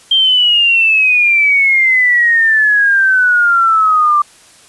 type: exponential sweep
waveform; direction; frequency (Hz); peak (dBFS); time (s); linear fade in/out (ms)
sine; down; 3183 to 1174.7; -7; 0.11-4.22; 5
effects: white hiss -43 dBFS RMS until 4.68 s + resampled to 24000 Hz